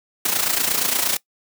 white noise with amplitude modulation, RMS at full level -18 dBFS, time 0.25-1.17 s, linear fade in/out 5 ms, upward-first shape sine, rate 28.5 Hz, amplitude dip 65%, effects noise-tail reverb RT60 0.1 s tail -21 dB re dry + high-pass 150 Hz 12 dB/octave

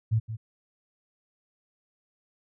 sine tone with echo, 111.2 Hz, A2, 19 cents sharp, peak -20 dBFS, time 0.11-0.2 s, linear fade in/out 20 ms, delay 170 ms, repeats 1, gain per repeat -11 dB, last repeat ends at 0.37 s, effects none

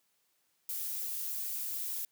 violet noise with flanger, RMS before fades -37 dBFS, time 0.69-2.05 s, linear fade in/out 2 ms, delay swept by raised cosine 2 to 7.6 ms, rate 2.5 Hz, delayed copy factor +0.95, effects white hiss -75 dBFS RMS until 2.11 s + high-pass 100 Hz 12 dB/octave

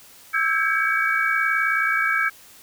sine tone cluster, 1312 / 1584 / 1643 / 2265 Hz, E6 / G6 / G#6 / C#7, -9 / +18 / -19 / +37 cents, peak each -24 dBFS, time 0.33-2.3 s, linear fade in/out 20 ms, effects white hiss -48 dBFS RMS until 2.62 s

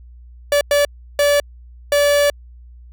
45% pulse tone bursts at uneven times, 577 Hz, D5, 31 cents flat, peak -12 dBFS, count 4, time 0.52-0.61 / 0.71-0.85 / 1.19-1.4 / 1.92-2.3 s, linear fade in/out 2 ms, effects added 60 Hz sine -38 dBFS peak until 2.92 s

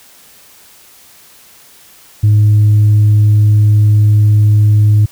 sine tone, 105.3 Hz, G#2, 24 cents sharp, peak -3 dBFS, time 2.23-5.06 s, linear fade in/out 10 ms, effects tanh soft clip ceiling -3 dBFS + white hiss -42 dBFS RMS until 5.11 s

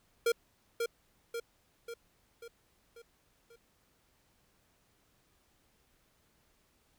square tone with echo, 466.2 Hz, A#4, in tune, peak -26 dBFS, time 0.26-0.32 s, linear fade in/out 5 ms, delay 540 ms, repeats 6, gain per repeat -5 dB, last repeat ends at 3.56 s, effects pink hiss -71 dBFS RMS until 6.98 s

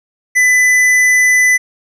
sine tone with hard clipping, 2000 Hz, B6, 21 cents sharp, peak -9 dBFS, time 0.35-1.58 s, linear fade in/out 20 ms, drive 10 dB, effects none

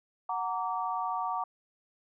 sine chord, Gb augmented, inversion none, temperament just, 740 / 925 / 1156.2 Hz, Gb5 / Bb5 / D6, 0 / -14 / -27 cents, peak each -34 dBFS, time 0.29-1.44 s, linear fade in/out 5 ms, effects none

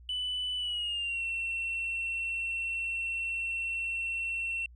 sine tone with pitch glide, 2989 to 2709 Hz, F#7 to E7, +17 to +47 cents, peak -29 dBFS, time 0.09-4.66 s, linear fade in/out 2 ms, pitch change -170 cents, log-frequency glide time 0.57-1.24 s, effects tanh soft clip ceiling -28 dBFS + added 60 Hz sine -50 dBFS peak until 4.75 s

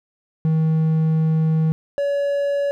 triangle tone pair in turn, 159 / 566.6 Hz, D#3 / C#5, +38 / +38 cents, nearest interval octave + minor seventh, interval 2200 cents, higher second, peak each -13 / -16 dBFS, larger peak first, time 0.45-1.72 / 1.98-2.71 s, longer first, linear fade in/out 0 ms, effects none

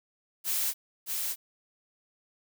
blue noise with echo, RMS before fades -29 dBFS, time 0.44-0.74 s, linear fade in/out 50 ms, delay 620 ms, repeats 1, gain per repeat -3 dB, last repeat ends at 1.36 s, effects none

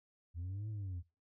sine exponential two-way sweep, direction up then down, 82.41 to 110 to 84.4 Hz, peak -36 dBFS, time 0.34-1.03 s, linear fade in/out 50 ms, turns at 0.69 s, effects noise-tail reverb RT60 0.3 s tail -21 dB re dry + tanh soft clip ceiling -38 dBFS

